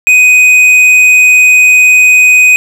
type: tone with tanh clipping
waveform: sine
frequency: 2499 Hz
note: D#7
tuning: 7 cents sharp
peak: -3 dBFS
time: 0.07-2.56 s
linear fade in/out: 0 ms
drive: 8 dB
effects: none